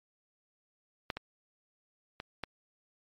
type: clicks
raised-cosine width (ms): 0.3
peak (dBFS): -16 / -21 / -23 / -19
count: 4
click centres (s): 1.102 / 1.17 / 2.201 / 2.437
effects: MP3 64 kbps